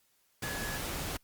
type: tone in noise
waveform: sine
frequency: 1692 Hz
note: G#6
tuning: 32 cents sharp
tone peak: -40 dBFS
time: 0.43-0.78 s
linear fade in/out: 5 ms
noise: pink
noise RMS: -37 dBFS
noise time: 0.42-1.17 s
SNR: -6 dB
effects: white hiss -71 dBFS RMS until 1.23 s + Opus 48 kbps